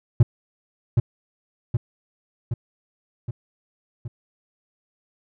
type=tone with echo; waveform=triangle; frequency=117.9 Hz; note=A#2; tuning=20 cents sharp; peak=-7 dBFS; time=0.2-0.23 s; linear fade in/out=5 ms; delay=770 ms; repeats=5; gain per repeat=-4 dB; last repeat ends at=4.08 s; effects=none